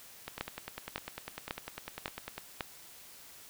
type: two click trains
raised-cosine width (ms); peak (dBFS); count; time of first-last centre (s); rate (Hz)
0.3; -17 / -22; 5 / 22; 0.41-2.608 / 0.28-2.38; 1.82 / 10
effects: white hiss -53 dBFS RMS until 3.49 s